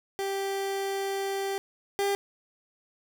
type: tone pair in turn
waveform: 30% pulse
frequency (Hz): 392 / 399.3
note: G4 / G4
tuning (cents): 0 / +32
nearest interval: unison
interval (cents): 32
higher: second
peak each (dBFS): -26 / -22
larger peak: second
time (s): 0.19-1.58 / 1.99-2.15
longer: first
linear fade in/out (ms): 0
effects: none